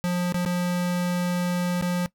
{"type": "tone with dropouts", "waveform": "square", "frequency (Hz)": 177.5, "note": "F3", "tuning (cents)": 28, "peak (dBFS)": -23, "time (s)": [0.04, 2.06], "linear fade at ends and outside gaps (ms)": 0, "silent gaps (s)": [[0.323, 0.344], [0.451, 0.461], [1.812, 1.824]], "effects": ["noise-tail reverb RT60 0.1 s tail -19 dB re dry"]}